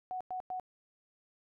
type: tone bursts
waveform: sine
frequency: 740 Hz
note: F#5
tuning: in tune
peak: -35 dBFS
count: 3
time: 0.11-0.598 s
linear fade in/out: 0 ms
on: 96 ms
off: 100 ms
effects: none